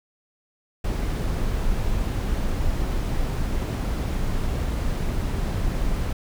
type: noise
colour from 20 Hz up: brown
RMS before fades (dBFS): -24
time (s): 0.84-6.13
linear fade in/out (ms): 5
effects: none